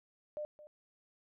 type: tone with echo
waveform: sine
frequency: 600 Hz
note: D5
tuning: 37 cents sharp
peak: -37 dBFS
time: 0.37-0.45 s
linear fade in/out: 0 ms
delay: 220 ms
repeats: 1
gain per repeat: -15 dB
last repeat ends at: 0.67 s
effects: none